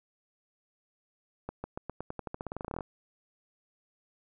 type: accelerating click train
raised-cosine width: 1 ms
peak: -22 dBFS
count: 21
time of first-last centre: 1.49-2.808 s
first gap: 150 ms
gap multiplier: 0.9
effects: none